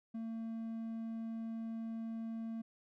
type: tone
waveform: triangle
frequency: 226 Hz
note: A3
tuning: 47 cents sharp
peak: -37 dBFS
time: 0.14-2.62 s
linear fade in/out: 10 ms
effects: none